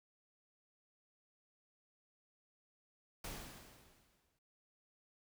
pink noise with exponential decay, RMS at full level -44 dBFS, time 3.24-4.39 s, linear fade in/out 5 ms, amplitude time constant 250 ms, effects none

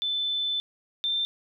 sine tone pair in turn, 3520 / 3573 Hz, A7 / A7, 0 / +26 cents, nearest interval unison, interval 26 cents, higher second, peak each -25 / -24 dBFS, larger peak second, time 0.02-0.6 / 1.04-1.25 s, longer first, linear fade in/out 0 ms, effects none

